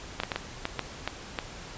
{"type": "clicks", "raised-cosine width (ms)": 0.3, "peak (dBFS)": -12, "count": 8, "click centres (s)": [0.201, 0.235, 0.318, 0.36, 0.654, 0.793, 1.076, 1.388], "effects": ["pink hiss -43 dBFS RMS until 1.77 s", "resampled to 16000 Hz"]}